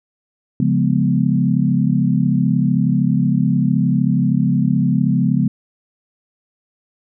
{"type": "chord", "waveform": "sine", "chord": "C# dominant seventh", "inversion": "none", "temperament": "equal", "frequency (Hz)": [138.59, 174.61, 207.7, 246.9], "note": ["C#3", "E#3", "G#3", "B3"], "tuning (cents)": [0, 0, 0, 0], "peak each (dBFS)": [-18, -18, -19, -19], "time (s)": [0.6, 5.48], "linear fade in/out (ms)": 2, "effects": []}